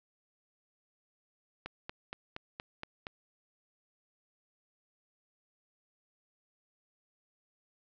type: click train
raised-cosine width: 0.3 ms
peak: -23 dBFS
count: 7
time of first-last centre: 1.66-3.068 s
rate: 4.26 Hz
effects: low-pass 5000 Hz 12 dB/octave